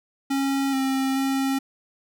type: tone with pitch steps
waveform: square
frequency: 273.6 / 266.9 / 269.7 Hz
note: C#4 / C4 / C#4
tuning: -23 / +35 / -47 cents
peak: -22 dBFS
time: 0.3-1.59 s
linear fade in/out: 10 ms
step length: 430 ms
effects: none